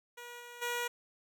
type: tone with level steps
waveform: 10% pulse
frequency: 481 Hz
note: B4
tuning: 46 cents flat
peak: -37 / -39 / -25 dBFS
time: 0.17-0.88 s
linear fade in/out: 10 ms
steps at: 0.39 / 0.61 s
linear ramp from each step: 20 ms
effects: none